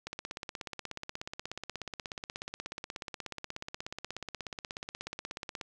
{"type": "click train", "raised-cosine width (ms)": 0.2, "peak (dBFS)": -21, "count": 93, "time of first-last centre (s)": [0.07, 5.612], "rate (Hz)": 16.6, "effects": []}